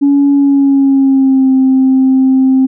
sine tone with pitch glide, 282 to 263.1 Hz, C#4 to C4, +30 to +10 cents, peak -4 dBFS, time 0.01-2.67 s, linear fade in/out 20 ms, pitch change -120 cents, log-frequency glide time 0.33-1.52 s, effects tanh soft clip ceiling -2 dBFS

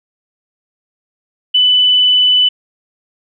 sine tone, 2993 Hz, F#7, 19 cents sharp, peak -7 dBFS, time 1.54-2.49 s, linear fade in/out 10 ms, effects none

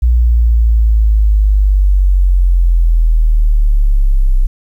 sine linear sweep, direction down, 60 to 31.59 Hz, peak -6 dBFS, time 0.02-4.47 s, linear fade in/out 10 ms, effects 8-bit

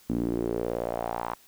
sawtooth tone with band-pass filter sweep, 58.27 Hz, A#1, in tune, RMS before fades -30 dBFS, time 0.09-1.35 s, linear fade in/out 10 ms, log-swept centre 250 to 1000 Hz, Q 3.4, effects white hiss -57 dBFS RMS until 1.47 s

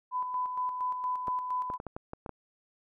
sine tone with tremolo, 1002 Hz, B5, 25 cents sharp, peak -28 dBFS, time 0.11-1.78 s, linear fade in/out 50 ms, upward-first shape square, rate 4.3 Hz, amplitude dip 45%
clicks, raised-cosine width 1 ms, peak -24 dBFS, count 8, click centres 1.282 / 1.701 / 1.801 / 1.867 / 1.965 / 2.134 / 2.262 / 2.293 s
effects none

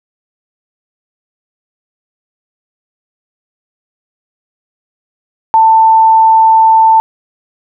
sine tone, 890 Hz, A5, 20 cents sharp, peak -3 dBFS, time 5.54-7 s, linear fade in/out 0 ms, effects none

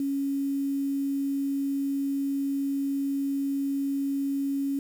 sine tone with quantisation, 277.2 Hz, C#4, in tune, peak -25 dBFS, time 0-4.79 s, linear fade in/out 2 ms, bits 8, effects none

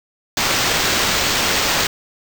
violet noise with sample-and-hold, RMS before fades -18 dBFS, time 0.37-1.87 s, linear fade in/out 2 ms, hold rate 11025 Hz, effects none

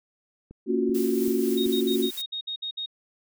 click train, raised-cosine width 3 ms, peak -31 dBFS, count 4, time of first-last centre 0.51-1.664 s, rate 2.6 Hz
sine chord, Gb major seventh, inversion first, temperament just, 231.2 / 277.5 / 346.9 / 370 Hz, Bb3 / Db4 / F4 / Gb4, -14 / +2 / -12 / 0 cents, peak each -27 / -28 / -29 / -25 dBFS, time 0.66-2.11 s, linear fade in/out 50 ms
blue noise with tremolo, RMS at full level -37 dBFS, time 0.94-2.22 s, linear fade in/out 10 ms, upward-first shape sine, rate 4.1 Hz, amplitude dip 30%
sine tone bursts, 3729 Hz, A#7, in tune, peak -29 dBFS, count 9, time 1.57-2.861 s, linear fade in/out 10 ms, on 91 ms, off 59 ms
effects none

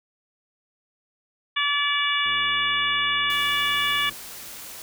harmonic tone, 576 Hz, D5, 34 cents flat, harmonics 2 / 3 / 4 / 5 / 6, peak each -27 / -27 / -27 / -27 / -27 dBFS, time 1.56-4.1 s, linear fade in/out 10 ms
click train, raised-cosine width 2 ms, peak -35 dBFS, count 208, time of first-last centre 2.26-4.125 s, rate 111 Hz
white noise, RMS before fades -39 dBFS, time 3.3-4.82 s, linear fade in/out 0 ms
effects none

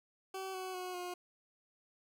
20% pulse tone with pitch steps, 381.4 / 373.3 / 365.4 / 357.7 Hz, G4 / F#4 / F#4 / F4, -47 / +15 / -22 / +41 cents, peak -35 dBFS, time 0.34-1.14 s, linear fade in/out 5 ms, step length 200 ms, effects none

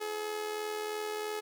sawtooth tone with amplitude modulation, 425.2 Hz, G#4, 41 cents sharp, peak -28 dBFS, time 0-1.41 s, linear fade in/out 20 ms, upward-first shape sine, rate 83 Hz, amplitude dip 50%, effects none

